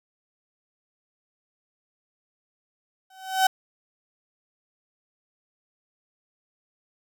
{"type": "tone with exponential growth", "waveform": "35% pulse", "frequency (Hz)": 760, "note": "F#5", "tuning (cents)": 46, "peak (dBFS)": -13, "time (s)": [3.1, 3.47], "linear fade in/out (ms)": 5, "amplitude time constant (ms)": 80, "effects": []}